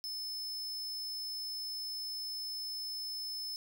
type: tone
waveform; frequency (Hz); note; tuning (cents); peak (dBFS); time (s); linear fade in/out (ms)
45% pulse; 5240; E8; -11; -38; 0.04-3.56; 0
effects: none